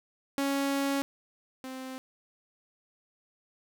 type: tone pair in turn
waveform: sawtooth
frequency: 277.2 / 260.7 Hz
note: C#4 / C4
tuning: 0 / -6 cents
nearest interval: minor second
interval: 106 cents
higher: first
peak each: -23 / -34 dBFS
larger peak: first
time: 0.38-1.02 / 1.64-1.98 s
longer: first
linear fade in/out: 0 ms
effects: none